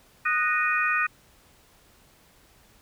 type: tone cluster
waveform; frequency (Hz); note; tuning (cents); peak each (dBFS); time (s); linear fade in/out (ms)
sine; 1239 / 1478 / 1862 / 2472; D#6 / F#6 / A#6 / D#7; -8 / -2 / -2 / -12; -27; 0.25-1.07; 10
effects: pink hiss -58 dBFS RMS until 2.81 s